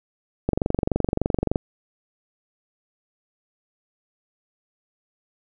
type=click train; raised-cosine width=2 ms; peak=-7 dBFS; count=26; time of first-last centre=0.49-1.558 s; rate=23.4 Hz; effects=none